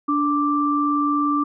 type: tone pair together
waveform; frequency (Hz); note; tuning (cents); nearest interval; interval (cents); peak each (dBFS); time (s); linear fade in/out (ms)
sine; 291.6 / 1174.7; D4 / D6; -12 / 0; 2 octaves; 2412; -20; 0.08-1.44; 10
effects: none